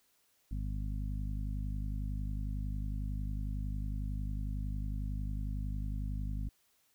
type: harmonic tone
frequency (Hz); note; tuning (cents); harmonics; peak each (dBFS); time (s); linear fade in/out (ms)
51; G#1; -31; 1 / 2 / 3 / 4 / 5; -35 / -41 / -45 / -47 / -49; 0.51-6.49; 5
effects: white hiss -72 dBFS RMS until 6.94 s